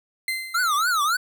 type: tone with exponential decay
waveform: 35% pulse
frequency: 2072 Hz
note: C7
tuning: 17 cents flat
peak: -20 dBFS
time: 0.28-0.93 s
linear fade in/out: 2 ms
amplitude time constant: 140 ms
type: tone with vibrato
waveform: square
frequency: 1311 Hz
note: E6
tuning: 10 cents flat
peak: -20 dBFS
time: 0.54-1.17 s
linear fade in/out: 10 ms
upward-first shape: triangle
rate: 3.6 Hz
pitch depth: 260 cents each way
effects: none